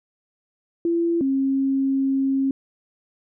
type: tone pair in turn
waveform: sine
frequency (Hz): 338.2 / 270.1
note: E4 / C#4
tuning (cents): +44 / -45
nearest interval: major third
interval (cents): 389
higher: first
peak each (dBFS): -18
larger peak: neither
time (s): 0.85-1.21 / 1.21-2.51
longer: second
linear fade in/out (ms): 2
effects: none